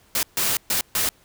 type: noise bursts at uneven times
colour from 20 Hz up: white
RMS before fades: -22 dBFS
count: 4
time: 0.15-0.23 / 0.37-0.57 / 0.7-0.81 / 0.95-1.09 s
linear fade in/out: 2 ms
effects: pink hiss -57 dBFS RMS until 1.24 s